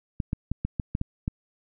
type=clicks; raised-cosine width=5 ms; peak=-14 dBFS; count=8; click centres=0.202 / 0.331 / 0.516 / 0.65 / 0.798 / 0.951 / 1.014 / 1.279 s; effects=none